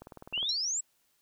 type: click train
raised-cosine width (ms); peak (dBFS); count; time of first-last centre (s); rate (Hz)
1; -31; 9; 0.02-0.428; 19.6
type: exponential sweep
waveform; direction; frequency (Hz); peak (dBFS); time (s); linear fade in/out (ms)
sine; up; 2667 to 7902; -29; 0.33-0.81; 10
type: tone with exponential decay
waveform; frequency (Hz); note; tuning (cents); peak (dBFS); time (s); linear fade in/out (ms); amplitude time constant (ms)
sine; 5530; F8; -18; -27; 0.49-0.63; 2; 29
effects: white hiss -72 dBFS RMS until 1.21 s